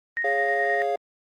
sine tone with tremolo, 1864 Hz, A#6, 1 cent flat, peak -23 dBFS, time 0.17-0.82 s, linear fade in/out 0 ms, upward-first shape square, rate 9.5 Hz, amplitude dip 30%
triangle chord, Db major, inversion second, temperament equal, 415.3 / 554.4 / 698.5 Hz, Ab4 / Db5 / F5, 0 / 0 / 0 cents, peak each -26 / -27 / -23 dBFS, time 0.24-0.96 s, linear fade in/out 5 ms
effects Opus 32 kbps

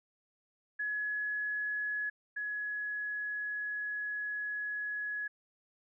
sine tone pair in turn, 1691 / 1685.1 Hz, G#6 / G#6, +31 / +25 cents, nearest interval unison, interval 6 cents, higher first, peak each -32 / -34 dBFS, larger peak first, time 0.79-2.1 / 2.36-5.28 s, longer second, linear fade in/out 10 ms, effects none

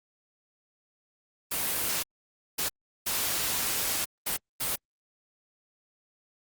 white noise bursts at uneven times, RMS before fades -29 dBFS, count 5, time 1.51-2.03 / 2.58-2.69 / 3.06-4.05 / 4.26-4.37 / 4.6-4.76 s, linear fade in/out 10 ms, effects Opus 32 kbps

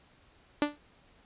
sawtooth tone with exponential decay, 293.7 Hz, D4, in tune, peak -17 dBFS, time 0.62-0.78 s, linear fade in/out 1 ms, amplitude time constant 33 ms, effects pink hiss -62 dBFS RMS until 1.25 s + resampled to 8000 Hz

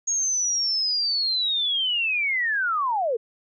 sine linear sweep, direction down, 6630 to 428.3 Hz, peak -21 dBFS, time 0.07-3.17 s, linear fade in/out 10 ms, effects none

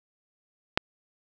click, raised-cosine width 0.3 ms, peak -4 dBFS, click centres 0.775 s, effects none

